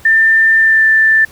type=tone with pitch glide; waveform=sine; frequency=1790 to 1769.4 Hz; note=A6 to A6; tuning=+29 to +9 cents; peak=-6 dBFS; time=0.05-1.25 s; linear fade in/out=5 ms; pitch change=-20 cents; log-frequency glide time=0.58-0.86 s; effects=pink hiss -41 dBFS RMS until 1.31 s